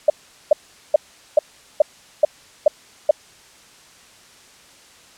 sine tone bursts, 605 Hz, D#5, 49 cents flat, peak -7 dBFS, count 8, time 0.08-3.11 s, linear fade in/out 5 ms, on 20 ms, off 410 ms, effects white hiss -48 dBFS RMS until 5.17 s + low-pass 8000 Hz 12 dB/octave

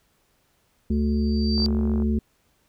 harmonic tone, 73.42 Hz, D2, in tune, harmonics 1 / 3 / 5 / 6, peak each -23 / -22 / -32 / -40 dBFS, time 0.9-2.19 s, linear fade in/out 5 ms
sine tone with exponential growth, 4652 Hz, D8, 17 cents flat, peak -21 dBFS, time 0.92-1.66 s, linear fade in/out 0 ms, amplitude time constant 160 ms
click train, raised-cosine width 1 ms, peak -25 dBFS, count 22, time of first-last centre 1.58-2.022 s, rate 47.5 Hz
effects pink hiss -66 dBFS RMS until 2.68 s

